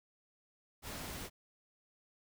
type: noise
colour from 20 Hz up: pink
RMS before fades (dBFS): -44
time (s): 0.82-1.3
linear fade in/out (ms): 50
effects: none